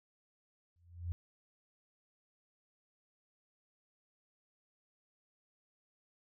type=tone with exponential growth; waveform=sine; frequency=86.3 Hz; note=F2; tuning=20 cents flat; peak=-32 dBFS; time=0.76-1.12 s; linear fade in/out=0 ms; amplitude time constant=78 ms; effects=none